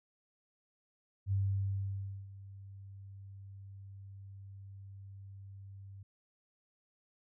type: tone with ADSR envelope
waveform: sine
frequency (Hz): 98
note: G2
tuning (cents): 0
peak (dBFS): -28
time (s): 1.26-6.03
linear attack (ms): 60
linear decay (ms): 950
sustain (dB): -19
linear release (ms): 4
effects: none